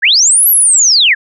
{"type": "linear two-way sweep", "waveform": "sine", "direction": "up then down", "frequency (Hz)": [1513, 11960, 1591], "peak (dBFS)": -5, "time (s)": [0.02, 1.15], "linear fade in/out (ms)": 20, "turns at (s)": 0.49, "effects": []}